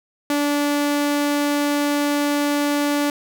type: tone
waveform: sawtooth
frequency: 290 Hz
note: D4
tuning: 22 cents flat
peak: -14 dBFS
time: 0.3-3.1 s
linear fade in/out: 2 ms
effects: none